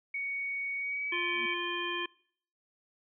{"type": "tone with pitch glide", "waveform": "sine", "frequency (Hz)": [2234, 2292], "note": ["C#7", "D7"], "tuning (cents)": [13, -43], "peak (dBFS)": -32, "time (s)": [0.14, 1.54], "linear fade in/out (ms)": 5, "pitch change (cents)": 44, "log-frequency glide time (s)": [0.77, 1.14]}
{"type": "harmonic tone", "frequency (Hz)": 349.2, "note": "F4", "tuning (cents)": 0, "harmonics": [1, 3, 5, 7, 9], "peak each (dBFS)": [-38, -38, -38, -38, -38], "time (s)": [1.12, 2.06], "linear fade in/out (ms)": 5}
{"type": "tone with exponential growth", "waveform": "sine", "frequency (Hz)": 233.1, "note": "A#3", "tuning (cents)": 0, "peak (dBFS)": -40, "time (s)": [1.23, 1.46], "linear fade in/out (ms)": 5, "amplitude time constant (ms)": 48}
{"effects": ["noise-tail reverb RT60 0.6 s tail -24 dB re dry"]}